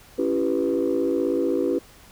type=chord; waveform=sine; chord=C# half-diminished seventh; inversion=none; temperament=equal with one note detuned; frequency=277.2 / 336 / 392 / 493.9 Hz; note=C#4 / E4 / G4 / B4; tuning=0 / +33 / 0 / 0 cents; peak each=-25 / -24 / -25 / -25 dBFS; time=0.18-1.79 s; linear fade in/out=10 ms; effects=tanh soft clip ceiling -13 dBFS + pink hiss -50 dBFS RMS until 2.11 s